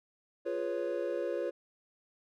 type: chord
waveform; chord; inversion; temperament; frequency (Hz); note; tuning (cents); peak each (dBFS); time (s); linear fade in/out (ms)
triangle; C# dominant seventh; first; equal; 349.2 / 415.3 / 493.9 / 554.4; E#4 / G#4 / B4 / C#5; 0 / 0 / 0 / 0; -35 / -38 / -35 / -34; 0.45-1.51; 20
effects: none